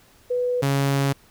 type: tone pair in turn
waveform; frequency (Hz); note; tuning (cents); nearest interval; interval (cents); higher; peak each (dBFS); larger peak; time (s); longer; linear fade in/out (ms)
sine / sawtooth; 493.9 / 138.6; B4 / C#3; 0 / 0; octave + minor seventh; 2200; first; -20 / -15; second; 0.3-0.62 / 0.62-1.13; second; 10
effects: pink hiss -55 dBFS RMS until 1.3 s